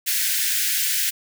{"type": "high-pass noise", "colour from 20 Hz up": "white", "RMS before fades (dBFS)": -22, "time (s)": [0.06, 1.11], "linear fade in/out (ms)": 20, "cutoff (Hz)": 1500, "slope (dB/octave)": 96, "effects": []}